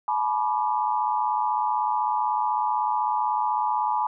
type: tone cluster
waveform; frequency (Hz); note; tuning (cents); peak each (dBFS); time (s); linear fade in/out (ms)
sine; 855 / 975 / 1071 / 1185; A5 / B5 / C6 / D6; -50 / -23 / +40 / +15; -25 / -25 / -33 / -32; 0.08-4.07; 2
effects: none